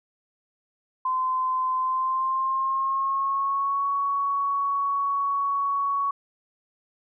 sine tone with pitch glide, 1031 to 1117.8 Hz, C6 to C#6, -26 to +14 cents, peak -22 dBFS, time 1.05-6.11 s, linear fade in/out 5 ms, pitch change +140 cents, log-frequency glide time 1.77-3.88 s, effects none

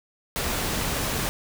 pink noise, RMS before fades -27 dBFS, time 0.36-1.29 s, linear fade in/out 0 ms, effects none

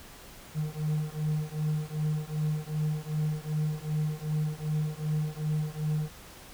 triangle beating tone pair, 151.8 / 154.4 Hz, D#3 / D#3, -42 / -13 cents, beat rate 2.6 Hz, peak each -29 dBFS, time 0.54-6.1 s, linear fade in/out 50 ms, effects pink hiss -49 dBFS RMS until 6.53 s

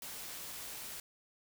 white noise, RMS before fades -45 dBFS, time 0.02-1 s, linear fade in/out 2 ms, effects none

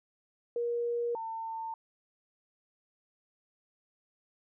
sine tone pair in turn, 474.3 / 900.5 Hz, A#4 / A5, +30 / +40 cents, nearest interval major seventh, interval 1110 cents, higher second, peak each -29 / -35 dBFS, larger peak first, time 0.56-1.15 / 1.15-1.74 s, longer neither, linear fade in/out 2 ms, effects none

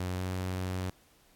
sawtooth tone with pitch glide, 91.1 to 92.43 Hz, F#2 to F#2, -26 to -1 cents, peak -28 dBFS, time 0-0.9 s, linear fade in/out 5 ms, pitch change +25 cents, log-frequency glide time 0.15-0.22 s, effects pink hiss -64 dBFS RMS until 1.35 s + AAC 64 kbps

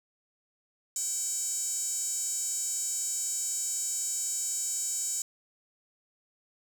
sawtooth tone with high-pass filter, 768 Hz, G5, 36 cents flat, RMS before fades -32 dBFS, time 0.96-5.22 s, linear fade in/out 2 ms, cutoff 7200 Hz, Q 9.1, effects 9-bit

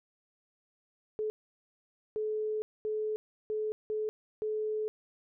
sine tone bursts at uneven times, 430 Hz, A4, 40 cents flat, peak -30 dBFS, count 6, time 1.19-1.3 / 2.16-2.62 / 2.85-3.16 / 3.5-3.72 / 3.9-4.09 / 4.42-4.88 s, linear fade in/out 0 ms, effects none

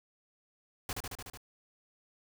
pink noise with echo, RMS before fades -36 dBFS, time 0.89-0.93 s, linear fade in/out 2 ms, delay 74 ms, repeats 6, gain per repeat -2 dB, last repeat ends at 1.374 s, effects none

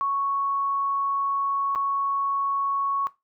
sine tone with dropouts, 1108.7 Hz, C#6, in tune, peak -22 dBFS, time 0.01-3.07 s, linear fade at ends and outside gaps 0 ms, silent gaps 1.75-1.758 s, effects noise-tail reverb RT60 0.2 s tail -17 dB re dry

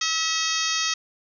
harmonic tone with a mistuned harmonic, 645 Hz, E5, 38 cents flat, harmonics 2 / 3 / 4 / 5 / 6 / 7 / 8 / 9 / 10, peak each -31 / -31 / -31 / -31 / -31 / -31 / -31 / -31 / -31 dBFS, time 0.01-0.94 s, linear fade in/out 5 ms, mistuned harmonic 6, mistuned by -61 cents, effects none

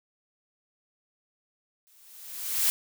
blue noise with exponential growth, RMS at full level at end -22 dBFS, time 1.87-2.7 s, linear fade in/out 0 ms, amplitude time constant 180 ms, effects none

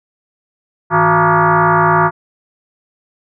sine tone with frequency modulation, 102.1 Hz, G#2, 29 cents flat, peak -8 dBFS, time 0.9-2.11 s, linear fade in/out 50 ms, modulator 262 Hz, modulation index 5.2, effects none

